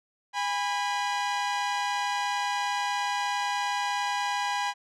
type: tone pair together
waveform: sawtooth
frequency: 817 / 987.8 Hz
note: G#5 / B5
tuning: -29 / 0 cents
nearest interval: minor third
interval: 329 cents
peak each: -25 / -26 dBFS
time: 0.33-4.74 s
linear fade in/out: 50 ms
effects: low-pass 6000 Hz 12 dB/octave